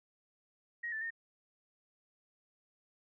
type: tone with pitch steps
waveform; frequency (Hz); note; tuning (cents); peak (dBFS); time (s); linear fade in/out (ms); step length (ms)
sine; 1885 / 1761 / 1832; A#6 / A6 / A#6; +19 / +1 / -31; -36; 0.83-1.106; 10; 92
effects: none